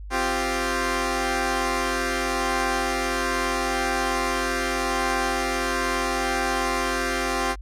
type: chord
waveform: 10% pulse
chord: C suspended fourth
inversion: none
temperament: equal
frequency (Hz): 261.6 / 349.2 / 392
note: C4 / F4 / G4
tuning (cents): 0 / 0 / 0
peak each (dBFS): -19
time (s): 0.1-7.56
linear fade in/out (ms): 50
effects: added 50 Hz sine -34 dBFS peak until 7.61 s + low-pass 10000 Hz 12 dB/octave